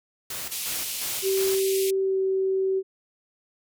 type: noise with tremolo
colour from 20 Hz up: white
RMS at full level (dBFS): -33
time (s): 0.3-1.6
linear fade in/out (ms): 5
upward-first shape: square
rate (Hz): 2.8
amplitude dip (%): 60
type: band-pass noise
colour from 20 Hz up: white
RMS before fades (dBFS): -32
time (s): 0.51-1.91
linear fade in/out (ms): 10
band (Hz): 2200 to 15000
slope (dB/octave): 48
type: tone with pitch glide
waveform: sine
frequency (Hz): 385.2 to 382.3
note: G4 to G4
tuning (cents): -30 to -43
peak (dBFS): -21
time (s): 1.22-2.83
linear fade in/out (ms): 50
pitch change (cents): -13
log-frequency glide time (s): 2.02-2.18
effects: none